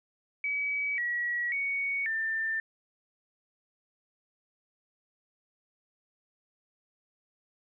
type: tone with pitch steps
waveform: sine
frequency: 2278 / 1921 / 2231 / 1788 Hz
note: C#7 / B6 / C#7 / A6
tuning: +47 / -48 / +11 / +27 cents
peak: -28 dBFS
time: 0.44-2.6 s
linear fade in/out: 2 ms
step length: 540 ms
effects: none